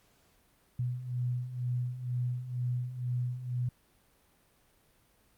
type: beating tone pair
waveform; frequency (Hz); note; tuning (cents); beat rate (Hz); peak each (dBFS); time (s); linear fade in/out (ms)
sine; 122.2 / 124.3; B2 / B2; -18 / +12; 2.1; -37 / -32; 0.79-3.69; 5
effects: pink hiss -67 dBFS RMS until 5.37 s + Opus 48 kbps